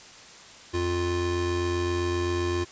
square tone pair together, 87.7 / 350.8 Hz, F2 / F4, +8 / +8 cents, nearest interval 2 octaves, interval 2400 cents, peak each -30 / -27 dBFS, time 0.73-2.65 s, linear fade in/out 20 ms, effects white hiss -47 dBFS RMS until 2.71 s + resampled to 16000 Hz

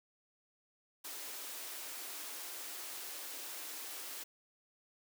white high-pass noise, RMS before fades -45 dBFS, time 1.04-4.24 s, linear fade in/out 10 ms, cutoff 260 Hz, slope 96 dB/octave, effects none

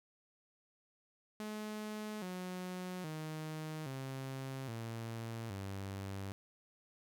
sawtooth tone with pitch steps, 213.2 / 182.41 / 156.07 / 133.53 / 114.25 / 97.75 Hz, G#3 / F#3 / D#3 / C3 / A#2 / G2, +46 / -24 / +6 / +36 / -34 / -4 cents, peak -37 dBFS, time 1.4-6.32 s, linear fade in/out 0 ms, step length 820 ms, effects none

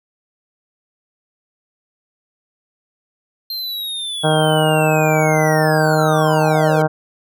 square linear sweep, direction down, 4186 to 434.6 Hz, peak -23 dBFS, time 3.5-6.82 s, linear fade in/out 2 ms
harmonic tone, 155.56 Hz, D#3, in tune, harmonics 1 / 2 / 3 / 4 / 5 / 6 / 7 / 8 / 9 / 10, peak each -17 / -23 / -20 / -18 / -20 / -27 / -30 / -35 / -27 / -28 dBFS, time 4.23-6.88 s, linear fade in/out 20 ms
effects none

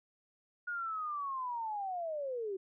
sine linear sweep, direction down, 1449 to 370 Hz, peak -35 dBFS, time 0.67-2.57 s, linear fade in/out 10 ms, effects none

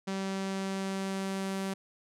sawtooth tone with low-pass filter sweep, 193.1 Hz, G3, 26 cents flat, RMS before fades -34 dBFS, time 0.07-1.74 s, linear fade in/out 10 ms, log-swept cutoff 7000 to 11000 Hz, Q 1, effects none

